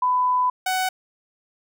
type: tone pair in turn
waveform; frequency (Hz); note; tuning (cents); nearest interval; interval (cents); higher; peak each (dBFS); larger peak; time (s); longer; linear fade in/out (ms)
sine / sawtooth; 1000 / 747.1; B5 / F#5; +21 / +17; perfect fourth; 504; first; -17; neither; 0.02-0.5 / 0.66-0.89; first; 5
effects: none